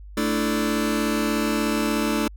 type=chord; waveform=sawtooth; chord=A suspended fourth; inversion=none; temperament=just; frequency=220 / 293.3 / 330 Hz; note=A3 / D4 / E4; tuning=0 / -2 / +2 cents; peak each=-20 / -21 / -23 dBFS; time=0.17-2.28 s; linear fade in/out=5 ms; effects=added 50 Hz sine -38 dBFS peak until 2.36 s